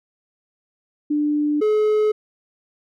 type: tone pair in turn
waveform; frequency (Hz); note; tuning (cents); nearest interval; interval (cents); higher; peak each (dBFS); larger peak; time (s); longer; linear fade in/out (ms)
sine / triangle; 296.7 / 426.7; D4 / G#4; +18 / +47; tritone; 629; second; -17 / -13; second; 1.1-1.61 / 1.61-2.12; neither; 10
effects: none